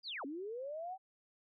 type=linear two-way sweep; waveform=sine; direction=down then up; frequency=4978 to 261.6 to 779 Hz; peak=-40 dBFS; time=0.03-0.98 s; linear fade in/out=50 ms; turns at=0.25 s; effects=none